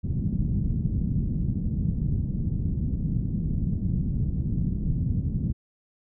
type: low-pass noise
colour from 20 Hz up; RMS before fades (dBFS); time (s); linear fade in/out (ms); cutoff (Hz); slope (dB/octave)
white; -26; 0.03-5.53; 20; 190; 24
effects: none